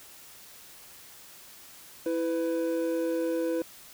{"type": "tone pair together", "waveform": "triangle", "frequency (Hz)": [329.4, 500], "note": ["E4", "B4"], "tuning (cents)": [-1, 21], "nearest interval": "perfect fifth", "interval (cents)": 722, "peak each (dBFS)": -27, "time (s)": [2.06, 3.62], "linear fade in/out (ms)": 2, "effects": ["white hiss -50 dBFS RMS until 3.93 s"]}